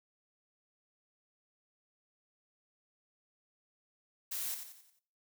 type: noise with echo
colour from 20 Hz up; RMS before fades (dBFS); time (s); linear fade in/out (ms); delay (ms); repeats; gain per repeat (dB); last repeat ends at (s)
blue; -38; 4.31-4.55; 10; 89; 5; -7; 4.995
effects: noise-tail reverb RT60 0.5 s tail -18 dB re dry